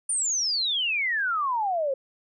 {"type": "exponential sweep", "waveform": "sine", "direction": "down", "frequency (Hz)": [9410, 520], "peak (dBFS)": -23, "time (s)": [0.09, 1.94], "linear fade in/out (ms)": 5, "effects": []}